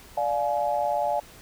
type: chord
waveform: sine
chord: D diminished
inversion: none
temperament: just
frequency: 587.3 / 704.8 / 845.8 Hz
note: D5 / F5 / Ab5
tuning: 0 / +16 / +31 cents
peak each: -27 dBFS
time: 0.17-1.2 s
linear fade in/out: 5 ms
effects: pink hiss -49 dBFS RMS until 1.41 s